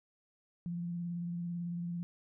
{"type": "tone with vibrato", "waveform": "sine", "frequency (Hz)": 172.7, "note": "F3", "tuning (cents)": -19, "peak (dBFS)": -35, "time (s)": [0.66, 2.03], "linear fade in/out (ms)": 0, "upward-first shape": "square", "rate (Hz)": 18, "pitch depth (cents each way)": 18, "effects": []}